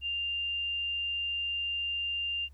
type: tone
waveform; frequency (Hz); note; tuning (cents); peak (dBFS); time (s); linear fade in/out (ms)
sine; 2794; F7; 0; -30; 0.01-2.49; 50
effects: added 69 Hz sine -50 dBFS peak until 2.53 s + pink hiss -72 dBFS RMS until 2.53 s